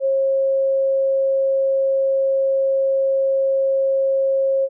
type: tone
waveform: sine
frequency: 540 Hz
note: C#5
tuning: 45 cents flat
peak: -15 dBFS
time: 0-4.69 s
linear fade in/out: 50 ms
effects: none